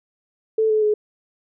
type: tone with pitch steps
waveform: sine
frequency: 440 / 431.4 / 423.1 Hz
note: A4 / A4 / G#4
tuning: 0 / -34 / +32 cents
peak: -15 dBFS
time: 0.58-0.94 s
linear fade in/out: 5 ms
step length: 120 ms
effects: none